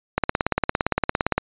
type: click train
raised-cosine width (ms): 0.5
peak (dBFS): -4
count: 22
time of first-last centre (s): 0.18-1.38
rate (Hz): 17.5
effects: resampled to 8000 Hz